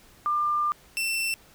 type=tone pair in turn; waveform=sine / sawtooth; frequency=1196 / 2685 Hz; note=D6 / E7; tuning=+31 / +31 cents; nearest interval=octave + major second; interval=1400 cents; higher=second; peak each=-22 dBFS; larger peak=neither; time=0.26-0.72 / 0.97-1.34 s; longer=first; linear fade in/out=0 ms; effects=pink hiss -55 dBFS RMS until 1.54 s